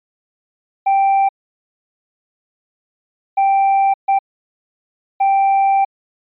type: tone bursts at uneven times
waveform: triangle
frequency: 784 Hz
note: G5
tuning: in tune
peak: -9 dBFS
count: 4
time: 0.86-1.29 / 3.37-3.94 / 4.08-4.19 / 5.2-5.85 s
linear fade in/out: 10 ms
effects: resampled to 8000 Hz